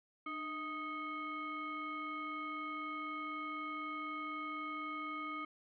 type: tone with frequency modulation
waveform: sine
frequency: 1246 Hz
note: D#6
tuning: 2 cents sharp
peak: -39 dBFS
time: 0.26-5.45 s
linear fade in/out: 5 ms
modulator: 944 Hz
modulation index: 0.99
effects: none

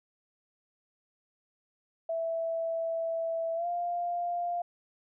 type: tone with pitch glide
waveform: sine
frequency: 659.3 to 698.5 Hz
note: E5 to F5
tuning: 0 to 0 cents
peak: -29 dBFS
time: 2.09-4.62 s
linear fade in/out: 5 ms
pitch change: +100 cents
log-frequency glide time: 3.55-3.67 s
effects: none

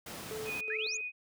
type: noise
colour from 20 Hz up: pink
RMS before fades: -43 dBFS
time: 0.06-0.61 s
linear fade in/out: 5 ms
type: tone with tremolo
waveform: triangle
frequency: 435.2 Hz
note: A4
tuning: 19 cents flat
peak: -36 dBFS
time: 0.31-1.01 s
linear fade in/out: 0 ms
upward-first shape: square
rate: 2.7 Hz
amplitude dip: 75%
type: tone with vibrato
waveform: sine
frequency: 2489 Hz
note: D#7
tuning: in tune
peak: -35 dBFS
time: 0.45-1.12 s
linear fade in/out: 50 ms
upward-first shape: sine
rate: 11 Hz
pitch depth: 14 cents each way
type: exponential sweep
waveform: sine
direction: up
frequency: 1590 to 7160 Hz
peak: -35 dBFS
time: 0.7-0.97 s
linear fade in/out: 2 ms
effects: high-pass 100 Hz 12 dB/octave

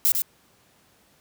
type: noise with echo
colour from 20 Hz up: violet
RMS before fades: -19 dBFS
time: 0.05-0.12 s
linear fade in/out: 0 ms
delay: 99 ms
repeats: 1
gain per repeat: -5 dB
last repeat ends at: 0.219 s
effects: pink hiss -60 dBFS RMS until 1.2 s + high-pass 80 Hz 12 dB/octave

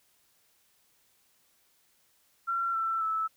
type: tone with pitch steps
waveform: sine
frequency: 1364 / 1336.7 / 1309.9 Hz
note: F6 / E6 / E6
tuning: -41 / +24 / -11 cents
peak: -27 dBFS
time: 2.47-3.28 s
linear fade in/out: 20 ms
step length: 270 ms
effects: white hiss -68 dBFS RMS until 3.36 s

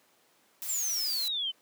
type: noise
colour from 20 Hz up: blue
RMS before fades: -37 dBFS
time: 0.62-1.28 s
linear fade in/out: 0 ms
type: exponential sweep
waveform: sine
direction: down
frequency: 7610 to 2997 Hz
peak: -29 dBFS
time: 0.68-1.52 s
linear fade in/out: 20 ms
effects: pink hiss -65 dBFS RMS until 1.61 s + high-pass 300 Hz 12 dB/octave

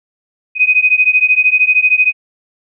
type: beating tone pair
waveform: sine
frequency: 2498 / 2511 Hz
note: D#7 / D#7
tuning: +6 / +15 cents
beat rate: 13 Hz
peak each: -11 dBFS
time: 0.55-2.13 s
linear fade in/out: 50 ms
effects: none

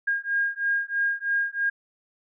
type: beating tone pair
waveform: sine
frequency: 1620 / 1623.1 Hz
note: G#6 / G#6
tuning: -43 / -40 cents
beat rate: 3.1 Hz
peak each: -26 dBFS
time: 0.07-1.7 s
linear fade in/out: 10 ms
effects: none

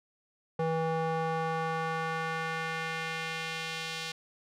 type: tone with band-pass filter sweep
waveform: square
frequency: 162.1 Hz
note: E3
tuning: 29 cents flat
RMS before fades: -33 dBFS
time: 0.59-4.12 s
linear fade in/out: 5 ms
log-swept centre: 590 to 3700 Hz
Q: 1.2
effects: none

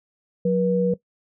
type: tone pair together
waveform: sine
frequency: 181.86 / 482.7 Hz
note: F#3 / B4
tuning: -30 / -40 cents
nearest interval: octave + perfect fourth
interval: 1690 cents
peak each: -20 dBFS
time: 0.45-0.94 s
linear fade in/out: 5 ms
effects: noise-tail reverb RT60 0.1 s tail -17 dB re dry

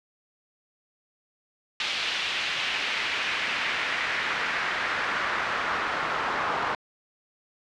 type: noise with band-pass filter sweep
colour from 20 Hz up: pink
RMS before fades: -28 dBFS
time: 1.8-6.75 s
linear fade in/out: 2 ms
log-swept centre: 3200 to 1100 Hz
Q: 1.6
effects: low-pass 5000 Hz 12 dB/octave

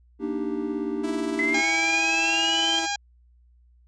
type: chord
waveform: triangle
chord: Eb major seventh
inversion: second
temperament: equal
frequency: 233.1 / 293.7 / 311.1 / 392 Hz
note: Bb3 / D4 / Eb4 / G4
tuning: 0 / 0 / 0 / 0 cents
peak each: -31 / -28 / -30 / -29 dBFS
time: 0.19-1.63 s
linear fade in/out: 50 ms
type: tone with tremolo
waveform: sawtooth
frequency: 329.6 Hz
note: E4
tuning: in tune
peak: -25 dBFS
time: 1.03-2.87 s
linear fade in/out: 20 ms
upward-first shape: triangle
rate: 20 Hz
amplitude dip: 45%
type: exponential sweep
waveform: sine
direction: up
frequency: 2021 to 3200 Hz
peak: -22 dBFS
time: 1.39-2.79 s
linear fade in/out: 2 ms
type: harmonic tone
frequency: 811 Hz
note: G#5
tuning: 41 cents flat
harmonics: 1 / 2 / 3 / 4 / 5 / 6 / 7 / 8 / 9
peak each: -29 / -32 / -34 / -35 / -36 / -37 / -37 / -38 / -39 dBFS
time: 1.54-2.96 s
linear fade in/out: 5 ms
effects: added 60 Hz sine -54 dBFS peak until 3.87 s + resampled to 22050 Hz

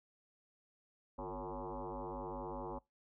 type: tone with frequency modulation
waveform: sine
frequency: 250 Hz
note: B3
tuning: 21 cents sharp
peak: -40 dBFS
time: 1.18-2.79 s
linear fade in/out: 10 ms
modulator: 101 Hz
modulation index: 7.8
effects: noise-tail reverb RT60 0.2 s tail -23 dB re dry

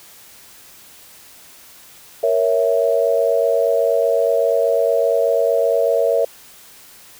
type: chord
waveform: sine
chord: A# diminished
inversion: none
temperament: equal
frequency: 466.2 / 554.4 / 659.3 Hz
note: A#4 / C#5 / E5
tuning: 0 / 0 / 0 cents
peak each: -18 dBFS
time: 2.23-6.25 s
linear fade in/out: 5 ms
effects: white hiss -44 dBFS RMS until 7.19 s

